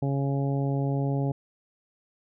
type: harmonic tone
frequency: 138.59 Hz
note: C#3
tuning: in tune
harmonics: 1 / 2 / 3 / 4 / 5 / 6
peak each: -25 / -31 / -35 / -37 / -39 / -41 dBFS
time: 0.02-1.32 s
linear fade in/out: 5 ms
effects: none